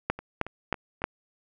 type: two click trains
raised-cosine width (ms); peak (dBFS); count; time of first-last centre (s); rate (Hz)
0.5; -9 / -23; 4 / 4; 0.1-1.04 / 0.19-1.019; 3.19 / 3.62
effects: none